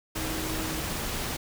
sine tone in noise, 317.6 Hz, D#4, 36 cents sharp, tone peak -35 dBFS, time 0.15-0.8 s, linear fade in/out 10 ms, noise pink, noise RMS -32 dBFS, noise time 0.15-1.37 s, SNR -6 dB, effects none

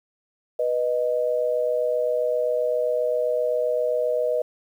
sine tone pair together, 491 / 618.6 Hz, B4 / D#5, -10 / -10 cents, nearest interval major third, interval 400 cents, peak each -23 dBFS, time 0.59-4.42 s, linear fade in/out 5 ms, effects 9-bit

